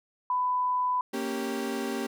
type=tone; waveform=sine; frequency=998 Hz; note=B5; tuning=18 cents sharp; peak=-24 dBFS; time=0.3-1.01 s; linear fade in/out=2 ms
type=chord; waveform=35% pulse; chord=G diminished; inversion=first; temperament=equal; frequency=233.1 / 277.2 / 392 Hz; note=Bb3 / Db4 / G4; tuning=0 / 0 / 0 cents; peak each=-32 / -33 / -32 dBFS; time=1.13-2.07 s; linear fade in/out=10 ms
effects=none